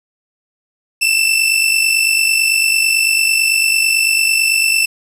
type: tone pair together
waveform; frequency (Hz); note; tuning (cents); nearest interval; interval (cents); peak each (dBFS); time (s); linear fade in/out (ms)
sawtooth; 2637 / 2686; E7 / E7; 0 / +32; unison; 32; -11; 1.01-4.86; 10
effects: resampled to 32000 Hz + 7-bit